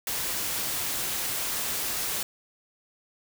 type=noise; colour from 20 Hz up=white; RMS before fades=-30 dBFS; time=0.07-2.23 s; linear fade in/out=2 ms; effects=none